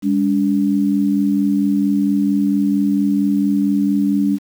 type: tone pair together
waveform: sine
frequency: 202.3 / 286.7 Hz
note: G#3 / D4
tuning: -45 / -42 cents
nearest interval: tritone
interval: 603 cents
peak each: -16 dBFS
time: 0.02-4.39 s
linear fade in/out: 50 ms
effects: 7-bit